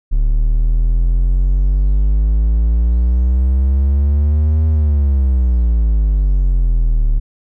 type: exponential two-way sweep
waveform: triangle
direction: up then down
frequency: 36.02 to 79 to 36.02 Hz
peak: -8 dBFS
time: 0.11-7.2 s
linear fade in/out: 20 ms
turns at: 4.67 s
effects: none